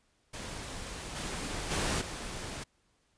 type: noise with level steps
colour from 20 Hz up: pink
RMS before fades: -41 / -37 / -31 / -40 dBFS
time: 0.33-2.64 s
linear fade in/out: 10 ms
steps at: 1.15 / 1.7 / 2 s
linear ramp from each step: 20 ms
effects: pink hiss -72 dBFS RMS until 3.17 s + resampled to 22050 Hz